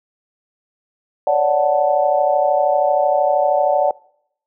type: chord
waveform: sine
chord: D major seventh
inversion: third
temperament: equal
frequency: 554.4 / 587.3 / 740 / 880 Hz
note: C#5 / D5 / F#5 / A5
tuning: 0 / 0 / 0 / 0 cents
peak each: -21 / -16 / -17 / -22 dBFS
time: 1.27-3.91 s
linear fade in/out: 2 ms
effects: noise-tail reverb RT60 0.7 s tail -23 dB re dry